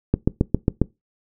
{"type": "click train", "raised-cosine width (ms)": 3, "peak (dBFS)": -3, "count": 6, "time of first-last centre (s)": [0.14, 0.817], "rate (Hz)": 7.39, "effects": ["noise-tail reverb RT60 0.2 s tail -21 dB re dry"]}